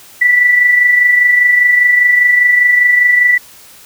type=tone with amplitude modulation; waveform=sine; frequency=1966 Hz; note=B6; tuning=8 cents flat; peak=-4 dBFS; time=0.21-3.38 s; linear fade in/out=10 ms; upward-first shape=sine; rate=25 Hz; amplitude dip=45%; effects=white hiss -39 dBFS RMS until 3.85 s